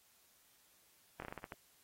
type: slowing click train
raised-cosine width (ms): 0.5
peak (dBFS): -30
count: 8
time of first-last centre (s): 1.2-1.522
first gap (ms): 22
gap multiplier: 1.24
effects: white hiss -69 dBFS RMS until 1.83 s + AAC 48 kbps